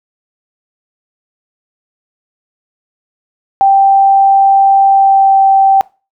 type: tone with pitch glide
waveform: sine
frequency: 784 to 778.6 Hz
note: G5 to G5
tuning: 0 to -12 cents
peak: -4 dBFS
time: 3.61-5.81 s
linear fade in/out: 0 ms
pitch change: -12 cents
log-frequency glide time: 4.87-5.4 s
effects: noise-tail reverb RT60 0.3 s tail -22 dB re dry